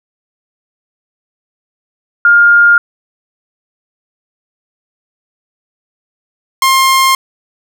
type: tone pair in turn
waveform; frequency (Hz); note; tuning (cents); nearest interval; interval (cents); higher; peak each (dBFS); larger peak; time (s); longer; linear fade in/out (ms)
sine / sawtooth; 1411 / 1062.1; F6 / C6; +17 / +26; perfect fourth; 491; first; -3; neither; 2.25-2.78 / 6.62-7.15; neither; 2
effects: none